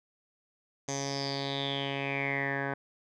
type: tone with low-pass filter sweep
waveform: 10% pulse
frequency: 138.59 Hz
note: C#3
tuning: in tune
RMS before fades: -33 dBFS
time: 0.88-2.74 s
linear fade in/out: 5 ms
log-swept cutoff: 6500 to 1500 Hz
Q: 8.3
effects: none